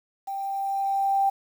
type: tone with level ramp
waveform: sine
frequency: 786 Hz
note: G5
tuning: 4 cents sharp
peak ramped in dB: -29 to -18 dBFS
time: 0.27-1.3 s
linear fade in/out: 10 ms
effects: 8-bit